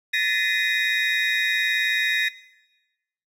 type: tone cluster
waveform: triangle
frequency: 1736 / 1855 / 2037 / 2468 / 3769 Hz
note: A6 / A#6 / C7 / D#7 / A#7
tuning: -24 / -9 / -47 / -15 / +18 cents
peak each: -25 dBFS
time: 0.13-2.29 s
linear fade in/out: 10 ms
effects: noise-tail reverb RT60 1.0 s tail -18 dB re dry